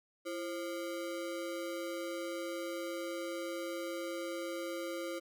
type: ring-modulated tone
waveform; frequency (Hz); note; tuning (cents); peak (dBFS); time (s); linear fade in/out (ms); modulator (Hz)
square; 435.5; A4; -18; -35; 0.25-5.2; 20; 97.4
effects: none